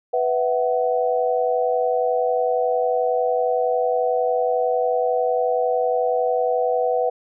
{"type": "chord", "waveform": "sine", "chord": "B suspended fourth", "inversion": "none", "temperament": "equal with one note detuned", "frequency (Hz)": [493.9, 659.3, 750.3], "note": ["B4", "E5", "F#5"], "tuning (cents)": [0, 0, 24], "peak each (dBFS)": [-20, -24, -23], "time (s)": [0.13, 7.1], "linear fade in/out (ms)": 10, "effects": []}